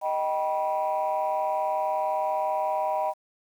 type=chord; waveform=sine; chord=Eb augmented; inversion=none; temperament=just; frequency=622.3 / 777.8 / 972.3 Hz; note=Eb5 / G5 / B5; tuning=0 / -14 / -27 cents; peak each=-27 / -27 / -28 dBFS; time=0.01-3.14 s; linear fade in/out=50 ms; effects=tanh soft clip ceiling -18 dBFS + 9-bit